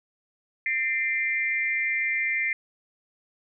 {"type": "tone with amplitude modulation", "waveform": "sine", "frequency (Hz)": 2086, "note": "C7", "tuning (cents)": -6, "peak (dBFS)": -19, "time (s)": [0.66, 2.53], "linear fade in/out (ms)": 2, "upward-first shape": "sine", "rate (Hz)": 280, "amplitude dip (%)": 95, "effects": []}